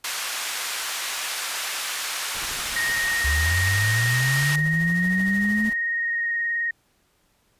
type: band-pass noise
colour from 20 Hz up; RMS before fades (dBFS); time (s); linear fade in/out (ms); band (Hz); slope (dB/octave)
pink; -29; 0.04-4.56; 5; 1300 to 13000; 12
type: noise with tremolo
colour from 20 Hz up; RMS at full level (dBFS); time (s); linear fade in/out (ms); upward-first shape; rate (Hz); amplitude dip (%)
pink; -38; 2.34-5.74; 20; triangle; 13; 60
type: tone with vibrato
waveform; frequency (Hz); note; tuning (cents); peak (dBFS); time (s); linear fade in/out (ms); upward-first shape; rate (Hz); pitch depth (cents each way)
sine; 1864.7; A#6; 0; -22; 2.76-6.71; 5; square; 19; 12
type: linear sweep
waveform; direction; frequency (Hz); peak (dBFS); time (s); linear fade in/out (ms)
sine; up; 69.1 to 220; -21; 3.24-5.7; 10
effects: pink hiss -65 dBFS RMS until 7.59 s + resampled to 32000 Hz